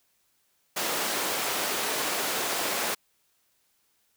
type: high-pass noise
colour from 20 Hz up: pink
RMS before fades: -29 dBFS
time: 0.76-2.95 s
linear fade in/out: 10 ms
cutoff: 410 Hz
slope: 12 dB/octave
effects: white hiss -70 dBFS RMS until 4.16 s